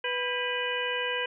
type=harmonic tone with a mistuned harmonic; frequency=493.9 Hz; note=B4; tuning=in tune; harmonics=1 / 2 / 3 / 4 / 5 / 6; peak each=-33 / -36 / -34 / -37 / -35 / -34 dBFS; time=0.04-1.26 s; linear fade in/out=5 ms; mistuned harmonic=3; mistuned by=+140 cents; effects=none